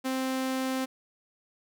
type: tone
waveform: sawtooth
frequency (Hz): 261.7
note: C4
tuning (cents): 0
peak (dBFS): -24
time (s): 0.04-0.86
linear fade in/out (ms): 20
effects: none